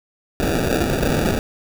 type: noise with sample-and-hold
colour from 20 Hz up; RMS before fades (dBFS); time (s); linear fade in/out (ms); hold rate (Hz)
white; -19; 0.4-1.39; 0; 1050
effects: none